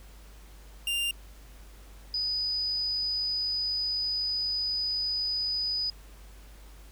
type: tone pair in turn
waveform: 45% pulse / sine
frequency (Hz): 2794 / 4974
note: F7 / D#8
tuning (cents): 0 / -1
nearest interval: minor seventh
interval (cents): 999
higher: second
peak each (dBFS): -27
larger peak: neither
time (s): 0.87-1.11 / 2.14-5.9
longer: second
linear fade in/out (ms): 2
effects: added 50 Hz sine -47 dBFS peak until 6.91 s + pink hiss -56 dBFS RMS until 6.91 s